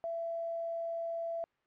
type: tone with quantisation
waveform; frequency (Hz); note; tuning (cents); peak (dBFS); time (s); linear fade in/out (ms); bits
sine; 669; E5; +25; -34; 0.04-1.44; 0; 9
effects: white hiss -75 dBFS RMS until 1.66 s + low-pass 2000 Hz 12 dB/octave